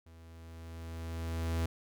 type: tone with level ramp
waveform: 45% pulse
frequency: 82.41 Hz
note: E2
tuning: in tune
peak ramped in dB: -53 to -29 dBFS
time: 0.06-1.66 s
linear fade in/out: 5 ms
effects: none